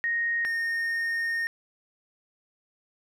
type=tone pair in turn; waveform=sine / triangle; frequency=1864.7 / 1841.2 Hz; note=A#6 / A#6; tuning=0 / -22 cents; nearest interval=unison; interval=22 cents; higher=first; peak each=-24 dBFS; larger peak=neither; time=0.04-0.45 / 0.45-1.47 s; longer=second; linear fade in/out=0 ms; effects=none